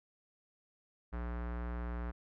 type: tone with low-pass filter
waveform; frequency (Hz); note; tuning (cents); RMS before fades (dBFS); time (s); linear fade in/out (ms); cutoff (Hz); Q
square; 59.5; A#1; +36; -39; 1.12-2.12; 20; 1500; 1.8
effects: none